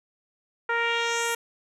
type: tone with low-pass filter sweep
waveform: 10% pulse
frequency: 466.2 Hz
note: A#4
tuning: in tune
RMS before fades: -26 dBFS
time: 0.69-1.35 s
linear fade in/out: 5 ms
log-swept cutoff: 1500 to 12000 Hz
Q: 1.8
effects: none